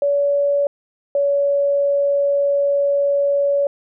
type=tone pair in turn; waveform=sine; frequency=569 / 565.4 Hz; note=C#5 / C#5; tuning=+45 / +34 cents; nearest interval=unison; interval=11 cents; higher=first; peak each=-14 dBFS; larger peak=neither; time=0.02-0.67 / 1.15-3.67 s; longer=second; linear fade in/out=2 ms; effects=none